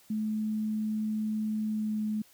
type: tone with pitch glide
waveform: sine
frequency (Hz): 215.6 to 214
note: A3 to A3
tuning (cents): -35 to -48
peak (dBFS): -28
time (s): 0.1-2.22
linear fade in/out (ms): 5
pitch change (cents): -13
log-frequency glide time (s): 1.63-2.03
effects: white hiss -60 dBFS RMS until 2.33 s